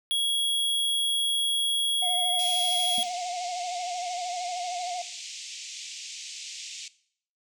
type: tone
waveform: square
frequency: 3322 Hz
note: G#7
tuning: in tune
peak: -24 dBFS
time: 0.11-3.03 s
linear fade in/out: 0 ms
type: tone with vibrato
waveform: triangle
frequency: 715 Hz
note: F5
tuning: 41 cents sharp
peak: -29 dBFS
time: 2.02-5.02 s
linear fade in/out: 5 ms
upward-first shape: sine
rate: 13 Hz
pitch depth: 51 cents each way
type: band-pass noise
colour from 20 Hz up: white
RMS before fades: -40 dBFS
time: 2.39-6.88 s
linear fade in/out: 2 ms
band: 2300 to 7500 Hz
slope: 48 dB/octave
type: tone with exponential decay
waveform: sine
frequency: 233.3 Hz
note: A#3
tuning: 2 cents sharp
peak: -33 dBFS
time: 2.98-3.05 s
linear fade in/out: 0 ms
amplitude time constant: 15 ms
effects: noise-tail reverb RT60 0.6 s tail -18 dB re dry